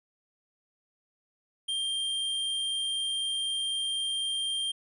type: tone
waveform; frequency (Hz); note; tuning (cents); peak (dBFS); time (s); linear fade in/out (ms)
square; 3182; G7; +25; -29; 1.68-4.72; 10
effects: resampled to 24000 Hz